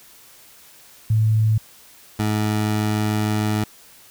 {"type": "tone pair in turn", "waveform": ["sine", "20% pulse"], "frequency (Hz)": [109.5, 106.57], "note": ["A2", "G#2"], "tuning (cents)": [-8, 45], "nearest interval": "unison", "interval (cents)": 47, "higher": "first", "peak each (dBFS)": -14, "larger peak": "neither", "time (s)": [[1.1, 1.58], [2.19, 3.64]], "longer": "second", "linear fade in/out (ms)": 5, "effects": ["white hiss -48 dBFS RMS until 4.1 s"]}